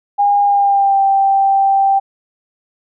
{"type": "tone with pitch glide", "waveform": "sine", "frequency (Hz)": [812, 783.9], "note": ["G#5", "G5"], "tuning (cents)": [-39, 0], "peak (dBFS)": -9, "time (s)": [0.18, 2], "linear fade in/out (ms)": 20, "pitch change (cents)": -61, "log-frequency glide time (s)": [0.42, 1.02], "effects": []}